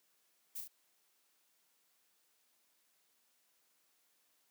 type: noise with echo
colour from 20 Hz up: violet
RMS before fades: -43 dBFS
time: 0.55-0.61 s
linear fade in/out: 10 ms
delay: 35 ms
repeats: 2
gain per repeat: -4 dB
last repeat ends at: 0.68 s
effects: white hiss -75 dBFS RMS until 4.5 s + high-pass 200 Hz 12 dB/octave